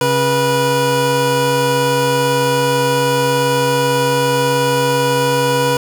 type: tone pair together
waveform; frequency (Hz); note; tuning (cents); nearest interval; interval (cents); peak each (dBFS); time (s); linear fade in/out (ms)
25% pulse; 136.66 / 487.4; C#3 / B4; -24 / -23; octave + minor seventh; 2201; -15 / -10; 0.01-5.77; 2
effects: none